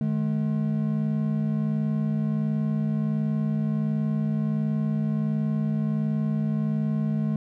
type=tone pair together; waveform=triangle; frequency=152.1 / 213.5 Hz; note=D#3 / G#3; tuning=-39 / +48 cents; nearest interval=tritone; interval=587 cents; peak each=-24 / -23 dBFS; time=0.01-7.36 s; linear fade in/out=2 ms; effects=none